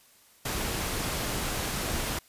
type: noise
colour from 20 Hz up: pink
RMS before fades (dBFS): -31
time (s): 0.45-2.19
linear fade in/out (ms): 5
effects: white hiss -59 dBFS RMS until 2.28 s + resampled to 32000 Hz